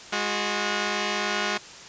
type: tone pair together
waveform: 5% pulse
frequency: 207.1 / 362.8 Hz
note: G#3 / F#4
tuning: -5 / -34 cents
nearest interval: minor seventh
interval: 971 cents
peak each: -16 dBFS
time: 0.12-1.58 s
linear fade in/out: 10 ms
effects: white hiss -43 dBFS RMS until 1.88 s + resampled to 16000 Hz